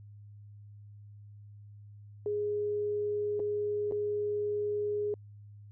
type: tone with dropouts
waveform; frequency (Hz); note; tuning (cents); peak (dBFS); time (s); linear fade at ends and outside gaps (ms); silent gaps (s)
sine; 415.3; G#4; 0; -29; 2.26-5.14; 1; 3.395-3.4 / 3.912-3.921
effects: added 103 Hz sine -48 dBFS peak until 5.71 s